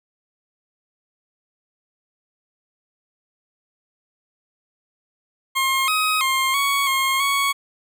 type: tone with pitch steps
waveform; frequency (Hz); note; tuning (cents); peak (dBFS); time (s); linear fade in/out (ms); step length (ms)
20% pulse; 1069 / 1263 / 1062 / 1116 / 1073 / 1113; C6 / D#6 / C6 / C#6 / C6 / C#6; +37 / +26 / +25 / +11 / +43 / +7; -13; 5.55-7.53; 20; 330
effects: none